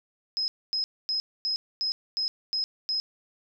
sine tone bursts, 5110 Hz, D#8, 45 cents sharp, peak -25 dBFS, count 8, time 0.37-3 s, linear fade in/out 0 ms, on 110 ms, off 250 ms, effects none

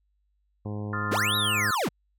harmonic tone, 104.2 Hz, G#2, 6 cents sharp, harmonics 1 / 2 / 3 / 4 / 5 / 6 / 7 / 8 / 9 / 10, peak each -32 / -36 / -41 / -42 / -44 / -52 / -49 / -52 / -53 / -53 dBFS, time 0.65-1.71 s, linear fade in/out 5 ms
sine chord, F dominant seventh, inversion second, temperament equal, 1046.5 / 1244.5 / 1396.9 / 1760 Hz, C6 / Eb6 / F6 / A6, 0 / 0 / 0 / 0 cents, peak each -35 / -34 / -32 / -37 dBFS, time 0.93-1.75 s, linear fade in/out 2 ms
square linear two-way sweep, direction up then down, 100 to 3951 to 100 Hz, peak -25 dBFS, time 1.11-1.89 s, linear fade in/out 10 ms, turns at 1.36 s
effects added 50 Hz sine -68 dBFS peak until 2.18 s

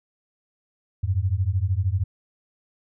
sine beating tone pair, 88.2 / 101.2 Hz, F2 / G#2, +18 / -44 cents, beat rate 13 Hz, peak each -23 dBFS, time 1.03-2.04 s, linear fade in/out 10 ms, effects none

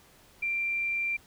sine tone, 2364 Hz, D7, 11 cents sharp, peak -27 dBFS, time 0.42-1.17 s, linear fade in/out 10 ms, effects pink hiss -58 dBFS RMS until 1.26 s

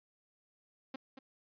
sawtooth tone with echo, 266.1 Hz, C4, 29 cents sharp, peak -35 dBFS, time 0.94-0.96 s, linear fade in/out 5 ms, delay 230 ms, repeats 1, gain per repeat -9 dB, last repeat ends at 1.19 s, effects resampled to 11025 Hz

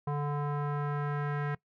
square tone with low-pass filter sweep, 145.6 Hz, D3, 15 cents flat, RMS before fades -32 dBFS, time 0.07-1.55 s, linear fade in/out 5 ms, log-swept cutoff 1000 to 1700 Hz, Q 2.4, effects noise-tail reverb RT60 0.1 s tail -21 dB re dry

